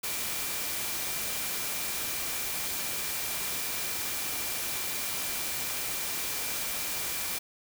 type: tone in noise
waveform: sine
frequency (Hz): 2362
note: D7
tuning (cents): +9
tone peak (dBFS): -44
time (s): 0.03-7.39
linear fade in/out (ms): 10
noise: white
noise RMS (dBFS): -33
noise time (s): 0.03-7.39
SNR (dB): -14
effects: none